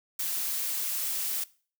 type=noise; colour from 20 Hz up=blue; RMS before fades=-31 dBFS; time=0.19-1.44 s; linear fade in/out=5 ms; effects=noise-tail reverb RT60 0.4 s tail -20 dB re dry